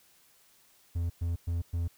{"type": "tone bursts", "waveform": "triangle", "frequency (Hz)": 85.1, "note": "F2", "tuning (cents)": -44, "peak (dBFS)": -26, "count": 4, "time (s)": [0.95, 1.88], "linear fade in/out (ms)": 10, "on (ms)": 150, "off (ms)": 110, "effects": ["white hiss -63 dBFS RMS until 1.97 s"]}